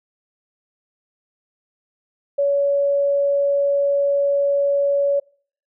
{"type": "tone", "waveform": "sine", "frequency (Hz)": 564, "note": "C#5", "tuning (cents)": 30, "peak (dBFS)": -15, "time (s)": [2.38, 5.2], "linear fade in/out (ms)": 10, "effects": ["noise-tail reverb RT60 0.5 s tail -26 dB re dry"]}